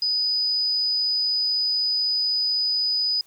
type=tone; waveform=sine; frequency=4978 Hz; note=D#8; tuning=in tune; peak=-20 dBFS; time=0.02-3.21 s; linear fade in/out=2 ms; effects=white hiss -58 dBFS RMS until 3.26 s